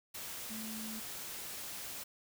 sine tone in noise, 220 Hz, A3, in tune, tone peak -43 dBFS, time 0.5-1 s, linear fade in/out 10 ms, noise white, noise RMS -44 dBFS, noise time 0.14-2.04 s, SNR -2 dB, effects none

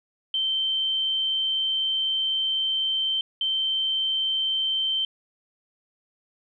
sine tone pair in turn, 3112 / 3112 Hz, G7 / G7, -13 / -13 cents, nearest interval unison, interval 0 cents, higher neither, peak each -22 dBFS, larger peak neither, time 0.34-3.21 / 3.41-5.05 s, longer first, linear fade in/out 2 ms, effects none

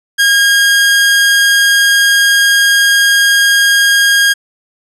sawtooth tone, 1626 Hz, G#6, 37 cents flat, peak -3 dBFS, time 0.18-4.34 s, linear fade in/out 20 ms, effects low-pass 12000 Hz 12 dB/octave

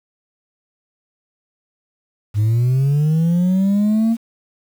sine linear sweep, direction up, 101.4 to 232 Hz, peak -10 dBFS, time 2.34-4.17 s, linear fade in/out 50 ms, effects tanh soft clip ceiling -12 dBFS + 7-bit

